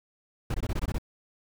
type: noise bursts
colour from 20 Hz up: brown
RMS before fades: -28 dBFS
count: 8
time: 0.5-0.984 s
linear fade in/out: 5 ms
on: 43 ms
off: 20 ms
effects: none